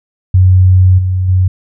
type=tone with level steps; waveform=sine; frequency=92.5 Hz; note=F#2; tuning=in tune; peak=-3 / -10 / -6 dBFS; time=0.34-1.48 s; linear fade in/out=5 ms; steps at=0.98 / 1.28 s; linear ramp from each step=10 ms; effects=none